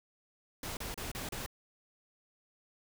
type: noise bursts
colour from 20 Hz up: pink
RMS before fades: -40 dBFS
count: 5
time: 0.63-1.462 s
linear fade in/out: 2 ms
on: 140 ms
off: 33 ms
effects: none